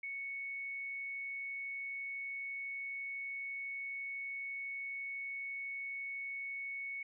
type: tone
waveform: sine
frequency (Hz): 2217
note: C#7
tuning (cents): 0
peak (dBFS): -39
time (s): 0.03-7.03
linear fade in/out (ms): 5
effects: none